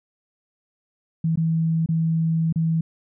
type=tone with dropouts; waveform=sine; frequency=162.7 Hz; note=E3; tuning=22 cents flat; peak=-18 dBFS; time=1.24-2.81 s; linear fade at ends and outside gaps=5 ms; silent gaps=1.358-1.373 / 1.861-1.888 / 2.526-2.558 s; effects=none